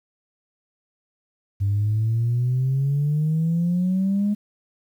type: exponential sweep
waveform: sine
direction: up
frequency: 98 to 209.3 Hz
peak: -17 dBFS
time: 1.6-4.35 s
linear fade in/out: 20 ms
effects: tanh soft clip ceiling -15 dBFS + 9-bit